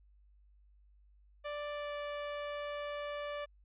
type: tone with pitch glide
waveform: sawtooth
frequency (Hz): 587.3 to 583.6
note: D5 to D5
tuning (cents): 0 to -11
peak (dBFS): -34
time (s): 1.44-3.46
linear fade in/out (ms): 20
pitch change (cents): -11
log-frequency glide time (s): 1.71-1.94
effects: added 50 Hz sine -61 dBFS peak until 3.64 s + resampled to 8000 Hz